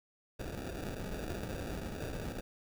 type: noise with sample-and-hold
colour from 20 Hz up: pink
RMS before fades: -40 dBFS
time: 0.39-2.41 s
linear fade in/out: 10 ms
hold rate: 1050 Hz
effects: none